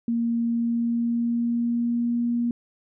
sine tone with pitch glide, 233.1 to 237.6 Hz, A#3 to A#3, 0 to +33 cents, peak -21 dBFS, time 0.08-2.51 s, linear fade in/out 2 ms, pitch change +33 cents, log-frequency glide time 0.43-2.22 s, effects none

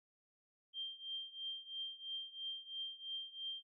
sine tone with tremolo, 3170 Hz, G7, 19 cents sharp, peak -39 dBFS, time 0.73-3.63 s, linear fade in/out 50 ms, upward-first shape triangle, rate 3 Hz, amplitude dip 90%, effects none

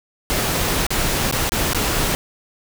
pink noise with dropouts, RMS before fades -20 dBFS, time 0.3-2.15 s, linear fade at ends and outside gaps 0 ms, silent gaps 0.866-0.905 / 1.312-1.325 / 1.494-1.52 / 1.733-1.747 s, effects none

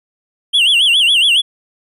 triangle tone with vibrato, 3064 Hz, G7, 40 cents flat, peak -7 dBFS, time 0.53-1.42 s, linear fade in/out 20 ms, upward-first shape sine, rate 7.2 Hz, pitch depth 200 cents each way, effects resampled to 32000 Hz

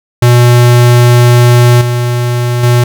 square tone with level steps, 121.4 Hz, B2, 29 cents flat, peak -3 / -10 / -5 dBFS, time 0.22-2.84 s, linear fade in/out 5 ms, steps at 1.81 / 2.63 s, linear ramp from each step 5 ms, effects none

